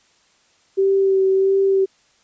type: tone with vibrato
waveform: sine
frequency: 386.3 Hz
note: G4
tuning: 25 cents flat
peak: -13 dBFS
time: 0.77-1.86 s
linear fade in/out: 20 ms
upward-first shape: sine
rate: 1.5 Hz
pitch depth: 18 cents each way
effects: white hiss -58 dBFS RMS until 2.23 s + resampled to 16000 Hz